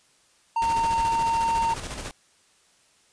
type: tone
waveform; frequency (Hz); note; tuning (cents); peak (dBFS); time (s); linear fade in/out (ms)
triangle; 916; A#5; -31; -19; 0.56-1.74; 5
type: noise with tremolo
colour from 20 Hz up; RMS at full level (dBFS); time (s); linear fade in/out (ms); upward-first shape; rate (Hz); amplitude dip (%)
pink; -33; 0.62-2.11; 0; square; 14; 45
effects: white hiss -61 dBFS RMS until 3.12 s + resampled to 22050 Hz